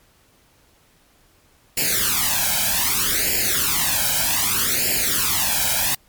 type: noise with flanger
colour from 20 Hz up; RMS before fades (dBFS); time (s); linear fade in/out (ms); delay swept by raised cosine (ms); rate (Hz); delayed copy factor
white; -20; 1.77-5.95; 5; 0.41 to 1.29; 0.64; +0.9
effects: pink hiss -57 dBFS RMS until 6.08 s + MP3 96 kbps